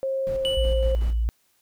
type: tone with pitch glide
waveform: sine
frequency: 535 to 528.5 Hz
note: C5 to C5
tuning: +38 to +17 cents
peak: -23 dBFS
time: 0.03-0.95 s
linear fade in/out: 0 ms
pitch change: -21 cents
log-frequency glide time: 0.26-0.7 s
type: noise with tremolo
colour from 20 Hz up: brown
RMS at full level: -35 dBFS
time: 0.27-1.13 s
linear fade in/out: 0 ms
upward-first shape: square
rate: 5.4 Hz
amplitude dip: 55%
type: tone with exponential decay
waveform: triangle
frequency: 2960 Hz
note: F#7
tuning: in tune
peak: -21 dBFS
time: 0.45-1.24 s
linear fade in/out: 0 ms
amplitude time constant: 170 ms
type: tone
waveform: sine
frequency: 56.6 Hz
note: A1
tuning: 50 cents sharp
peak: -20 dBFS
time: 0.57-1.29 s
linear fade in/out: 0 ms
effects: white hiss -66 dBFS RMS until 1.61 s